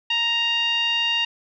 10% pulse tone with low-pass filter, 933 Hz, A#5, 1 cent sharp, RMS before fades -22 dBFS, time 0.1-1.25 s, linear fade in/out 5 ms, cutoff 3100 Hz, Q 8.7, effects none

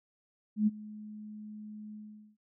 sine tone with ADSR envelope, 212.3 Hz, G#3, 38 cents sharp, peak -21 dBFS, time 0.56-2.37 s, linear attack 110 ms, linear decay 28 ms, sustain -21 dB, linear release 430 ms, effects none

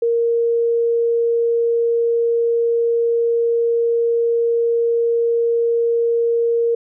sine tone, 466.2 Hz, A#4, in tune, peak -14 dBFS, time 0.02-6.75 s, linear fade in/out 5 ms, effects none

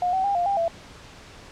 sine tone with pitch steps, 717 / 759 / 801 / 701 / 797 / 671 Hz, F5 / F#5 / G5 / F5 / G5 / E5, +45 / +44 / +37 / +6 / +28 / +31 cents, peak -20 dBFS, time 0.02-0.68 s, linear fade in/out 2 ms, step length 110 ms, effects pink hiss -45 dBFS RMS until 1.51 s + low-pass 6000 Hz 12 dB/octave

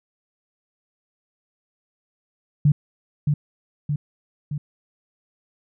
sine tone with echo, 146.83 Hz, D3, in tune, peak -12 dBFS, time 2.65-2.72 s, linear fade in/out 5 ms, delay 620 ms, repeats 3, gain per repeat -4 dB, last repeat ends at 4.58 s, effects none

